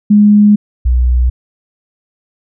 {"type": "tone pair in turn", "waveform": "sine", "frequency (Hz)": [207.7, 61.68], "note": ["G#3", "B1"], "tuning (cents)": [0, -2], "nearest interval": "octave + major sixth", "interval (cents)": 2102, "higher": "first", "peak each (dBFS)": [-3, -7], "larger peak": "first", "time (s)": [[0.1, 0.56], [0.85, 1.3]], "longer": "first", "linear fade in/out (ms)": 10, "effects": []}